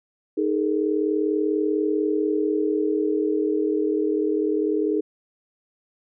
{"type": "chord", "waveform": "sine", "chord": "D# suspended fourth", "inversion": "none", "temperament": "equal with one note detuned", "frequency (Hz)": [311.1, 415.3, 455.5], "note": ["D#4", "G#4", "A#4"], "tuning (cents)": [0, 0, -40], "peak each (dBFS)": [-23, -23, -28], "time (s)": [0.37, 5.01], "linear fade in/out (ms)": 10, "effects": []}